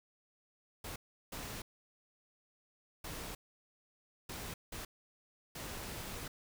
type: noise bursts at uneven times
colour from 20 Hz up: pink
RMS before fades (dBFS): -44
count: 6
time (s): 0.84-0.96 / 1.32-1.62 / 3.04-3.35 / 4.29-4.54 / 4.72-4.85 / 5.55-6.28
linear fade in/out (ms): 5
effects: none